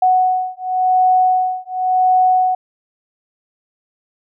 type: beating tone pair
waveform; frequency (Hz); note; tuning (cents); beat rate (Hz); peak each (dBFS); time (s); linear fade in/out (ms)
sine; 740 / 740.92; F#5 / F#5; 0 / +2; 0.92; -15; 0.02-2.55; 5
effects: none